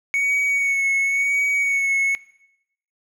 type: tone with vibrato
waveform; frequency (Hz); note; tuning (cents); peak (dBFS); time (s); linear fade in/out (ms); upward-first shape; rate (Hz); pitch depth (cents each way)
triangle; 2225; C#7; +6; -16; 0.14-2.15; 0; sine; 0.95; 28
effects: noise-tail reverb RT60 0.8 s tail -19 dB re dry